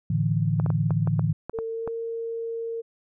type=chord; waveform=sine; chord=A suspended fourth; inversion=none; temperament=just; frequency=110 / 146.67 / 165 Hz; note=A2 / D3 / E3; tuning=0 / -2 / +2 cents; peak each=-25 dBFS; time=0.1-1.33 s; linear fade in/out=5 ms
type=clicks; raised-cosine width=1 ms; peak=-18 dBFS; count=9; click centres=0.599 / 0.662 / 0.703 / 0.907 / 1.074 / 1.194 / 1.496 / 1.588 / 1.876 s
type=tone with pitch glide; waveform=sine; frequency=451.6 to 458.4 Hz; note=A4 to A#4; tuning=+45 to -29 cents; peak=-28 dBFS; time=1.53-2.82 s; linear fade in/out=20 ms; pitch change=+26 cents; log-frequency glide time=1.67-1.92 s
effects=none